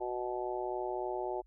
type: harmonic tone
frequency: 123.47 Hz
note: B2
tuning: in tune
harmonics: 3 / 4 / 5 / 6 / 7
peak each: -37 / -44 / -40 / -42 / -40 dBFS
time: 0-1.42 s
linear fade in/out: 20 ms
effects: added 47 Hz sine -59 dBFS peak until 1.46 s